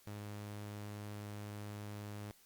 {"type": "tone", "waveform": "sawtooth", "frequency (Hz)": 103.83, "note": "G#2", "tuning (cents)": 0, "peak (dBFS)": -40, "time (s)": [0.07, 2.31], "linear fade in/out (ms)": 0, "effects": ["white hiss -66 dBFS RMS until 2.45 s", "Opus 48 kbps"]}